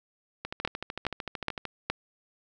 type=two click trains; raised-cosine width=0.3 ms; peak=-18 / -11 dBFS; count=17 / 4; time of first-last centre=0.45-1.653 / 0.65-1.9 s; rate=13.3 / 2.4 Hz; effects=none